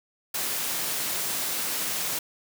white high-pass noise, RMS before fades -29 dBFS, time 0.34-2.19 s, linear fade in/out 5 ms, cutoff 110 Hz, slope 24 dB/octave, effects none

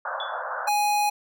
white band-pass noise, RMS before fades -31 dBFS, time 0.05-0.69 s, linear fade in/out 5 ms, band 520 to 1600 Hz, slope 96 dB/octave
sine tone with exponential decay, 3437 Hz, A7, 41 cents flat, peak -28 dBFS, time 0.2-0.42 s, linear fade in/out 2 ms, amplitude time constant 46 ms
square tone, 830.6 Hz, G#5, in tune, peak -21 dBFS, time 0.67-1.1 s, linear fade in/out 10 ms
effects none

